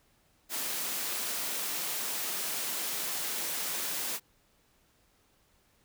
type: high-pass noise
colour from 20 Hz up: white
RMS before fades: -34 dBFS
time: 0.49-4.2 s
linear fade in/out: 50 ms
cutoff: 200 Hz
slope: 12 dB/octave
effects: pink hiss -68 dBFS RMS until 5.84 s